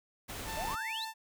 pink noise, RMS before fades -41 dBFS, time 0.28-0.76 s, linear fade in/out 20 ms
sawtooth tone, 888 Hz, A5, 16 cents sharp, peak -35 dBFS, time 0.45-1.14 s, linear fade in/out 50 ms
sine exponential sweep, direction up, 587.3 to 4400 Hz, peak -36 dBFS, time 0.57-1.05 s, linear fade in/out 5 ms
effects none

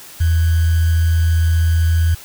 sine tone with sample-and-hold, 82.41 Hz, E2, in tune, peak -11 dBFS, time 0.2-2.15 s, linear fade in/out 10 ms, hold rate 1575 Hz, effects white hiss -38 dBFS RMS until 2.24 s

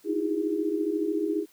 sine tone cluster, 306.8 / 321 / 353.5 / 409.1 Hz, D#4 / E4 / F4 / G#4, -24 / -46 / +21 / -26 cents, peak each -33 / -28 / -34 / -29 dBFS, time 0.04-1.46 s, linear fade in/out 50 ms, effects white hiss -60 dBFS RMS until 1.52 s

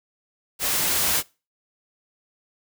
white noise with level ramp, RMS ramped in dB -24 to -21 dBFS, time 0.59-1.23 s, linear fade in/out 50 ms, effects noise-tail reverb RT60 0.3 s tail -23 dB re dry

